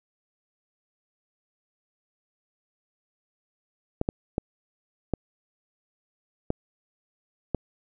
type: clicks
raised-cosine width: 2 ms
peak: -11 dBFS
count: 6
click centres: 4.014 / 4.089 / 4.381 / 5.137 / 6.504 / 7.547 s
effects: none